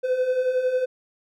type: beating tone pair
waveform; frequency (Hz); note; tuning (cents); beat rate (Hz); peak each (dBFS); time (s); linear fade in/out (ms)
triangle; 500 / 511; B4 / C5; +21 / -41; 11; -26 / -19; 0.03-0.86; 20
effects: none